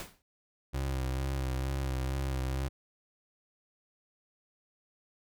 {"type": "noise with exponential decay", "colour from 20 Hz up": "pink", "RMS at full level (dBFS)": -38, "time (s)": [0, 0.22], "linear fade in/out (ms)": 1, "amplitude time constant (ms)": 47}
{"type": "tone with vibrato", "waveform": "30% pulse", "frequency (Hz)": 66.2, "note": "C2", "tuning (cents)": 21, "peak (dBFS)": -28, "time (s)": [0.73, 2.69], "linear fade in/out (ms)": 20, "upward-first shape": "sine", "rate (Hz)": 2.2, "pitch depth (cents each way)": 38}
{"effects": []}